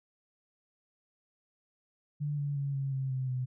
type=tone with pitch steps; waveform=sine; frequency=146.83 / 143.39 / 140.04 / 136.76 / 133.56 / 130.43 / 127.38 Hz; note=D3 / D3 / C#3 / C#3 / C3 / C3 / C3; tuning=0 / -41 / +18 / -23 / +36 / -5 / -46 cents; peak=-30 dBFS; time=2.2-3.46 s; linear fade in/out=20 ms; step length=180 ms; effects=none